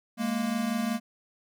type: tone pair together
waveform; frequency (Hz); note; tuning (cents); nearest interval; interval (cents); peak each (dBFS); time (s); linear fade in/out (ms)
square; 207.2 / 232.6; G#3 / A#3; -4 / -4; major second; 200; -32 / -29; 0.17-1; 50
effects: none